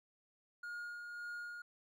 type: tone with tremolo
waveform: triangle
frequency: 1428 Hz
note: F6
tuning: 38 cents sharp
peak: -40 dBFS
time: 0.63-1.62 s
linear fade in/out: 5 ms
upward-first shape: sine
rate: 1.8 Hz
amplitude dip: 35%
effects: none